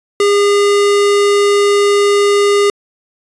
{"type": "tone", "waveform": "square", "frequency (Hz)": 406.3, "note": "G#4", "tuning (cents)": -38, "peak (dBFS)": -9, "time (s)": [0.2, 2.7], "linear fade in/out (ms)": 2, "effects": ["resampled to 22050 Hz"]}